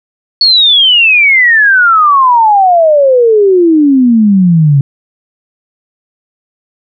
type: exponential sweep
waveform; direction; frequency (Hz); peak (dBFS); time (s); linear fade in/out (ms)
sine; down; 4444 to 135.5; -3; 0.41-4.81; 2
effects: none